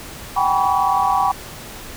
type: tone cluster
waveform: sine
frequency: 764 / 803 / 979 / 1134 Hz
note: G5 / G5 / B5 / C#6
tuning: -45 / +41 / -15 / +39 cents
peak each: -20 dBFS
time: 0.36-1.32 s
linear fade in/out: 10 ms
effects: pink hiss -35 dBFS RMS until 1.96 s